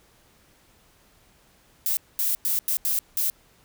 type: noise bursts at uneven times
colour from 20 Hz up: violet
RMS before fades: -24 dBFS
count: 6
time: 1.86-1.97 / 2.19-2.35 / 2.45-2.59 / 2.68-2.77 / 2.85-2.99 / 3.17-3.3 s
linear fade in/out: 0 ms
effects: pink hiss -59 dBFS RMS until 3.64 s